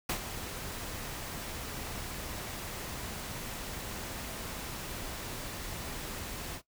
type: noise with ADSR envelope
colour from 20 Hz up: pink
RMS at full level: -31 dBFS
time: 0.09-6.62 s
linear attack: 6 ms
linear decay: 87 ms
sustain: -9 dB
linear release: 73 ms
effects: noise-tail reverb RT60 0.1 s tail -17 dB re dry